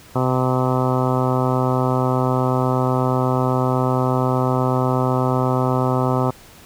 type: harmonic tone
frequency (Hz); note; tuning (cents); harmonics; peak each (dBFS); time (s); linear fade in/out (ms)
128.2; C3; -35; 1 / 2 / 3 / 4 / 5 / 6 / 7 / 8 / 9 / 10; -20 / -23 / -25 / -26 / -27 / -28 / -28 / -29 / -30 / -30; 0.15-6.31; 10
effects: pink hiss -45 dBFS RMS until 6.65 s